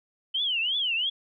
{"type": "tone with vibrato", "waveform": "sine", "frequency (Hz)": 3027, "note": "F#7", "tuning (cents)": 39, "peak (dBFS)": -24, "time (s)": [0.34, 1.1], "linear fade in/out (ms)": 10, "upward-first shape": "triangle", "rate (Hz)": 2.9, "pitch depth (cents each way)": 260, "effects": []}